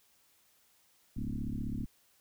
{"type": "tone with frequency modulation", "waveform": "sine", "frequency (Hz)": 116.1, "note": "A#2", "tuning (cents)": -7, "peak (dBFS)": -33, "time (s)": [1.16, 1.86], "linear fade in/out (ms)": 10, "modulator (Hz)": 35.4, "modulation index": 4.4, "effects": ["white hiss -68 dBFS RMS until 2.2 s"]}